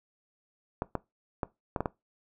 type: clicks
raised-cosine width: 1 ms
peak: -15 dBFS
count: 6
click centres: 0.821 / 0.953 / 1.432 / 1.762 / 1.806 / 1.858 s
effects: noise-tail reverb RT60 0.2 s tail -20 dB re dry